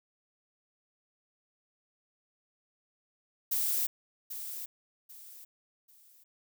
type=noise with echo; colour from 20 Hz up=violet; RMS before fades=-30 dBFS; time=3.51-3.87 s; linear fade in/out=10 ms; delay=790 ms; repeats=3; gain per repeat=-10 dB; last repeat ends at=6.24 s; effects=none